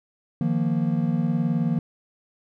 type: chord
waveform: triangle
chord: Eb suspended second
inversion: none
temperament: equal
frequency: 155.56 / 174.61 / 233.1 Hz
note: Eb3 / F3 / Bb3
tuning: 0 / 0 / 0 cents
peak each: -23 dBFS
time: 0.41-1.79 s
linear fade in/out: 2 ms
effects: none